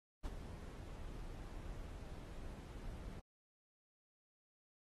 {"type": "noise with ADSR envelope", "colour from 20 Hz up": "brown", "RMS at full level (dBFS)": -41, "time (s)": [0.23, 3.2], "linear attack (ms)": 30, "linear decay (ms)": 31, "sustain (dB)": -8, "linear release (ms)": 8, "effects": ["AAC 32 kbps"]}